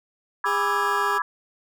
sine chord, E dominant seventh, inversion second, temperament equal, 987.8 / 1174.7 / 1318.5 / 1661.2 Hz, B5 / D6 / E6 / G#6, 0 / 0 / 0 / 0 cents, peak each -26 / -26 / -29 / -27 dBFS, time 0.44-1.22 s, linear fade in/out 2 ms
20% pulse tone, 407.2 Hz, G#4, 34 cents flat, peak -22 dBFS, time 0.45-1.19 s, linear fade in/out 20 ms
effects none

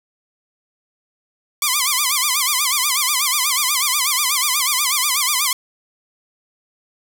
5% pulse tone with vibrato, 1100 Hz, C#6, 14 cents flat, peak -4 dBFS, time 1.62-5.53 s, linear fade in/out 2 ms, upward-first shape sine, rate 8.2 Hz, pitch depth 170 cents each way, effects none

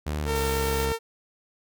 sawtooth tone with pitch glide, 75.3 to 68.65 Hz, D2 to C#2, +44 to -16 cents, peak -23 dBFS, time 0.06-0.93 s, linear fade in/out 10 ms, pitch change -160 cents, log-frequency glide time 0.21-0.4 s
sawtooth tone, 454.5 Hz, A#4, 44 cents flat, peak -22 dBFS, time 0.25-0.99 s, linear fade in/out 50 ms
white noise, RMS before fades -37 dBFS, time 0.35-0.86 s, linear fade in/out 10 ms
effects none

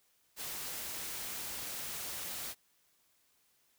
white noise, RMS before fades -41 dBFS, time 0.36-2.55 s, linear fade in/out 50 ms, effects white hiss -72 dBFS RMS until 3.78 s

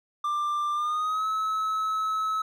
triangle tone with pitch glide, 1186 to 1293.3 Hz, D6 to E6, +17 to -33 cents, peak -23 dBFS, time 0.24-2.42 s, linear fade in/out 5 ms, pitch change +150 cents, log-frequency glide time 0.73-1.27 s, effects none

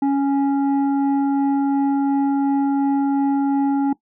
sine tone pair together, 277.8 / 830.6 Hz, C#4 / G#5, +4 / 0 cents, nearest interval octave + perfect fifth, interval 1896 cents, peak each -14 / -22 dBFS, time 0.02-3.93 s, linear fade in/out 5 ms, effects noise-tail reverb RT60 0.1 s tail -19 dB re dry + tanh soft clip ceiling -13 dBFS

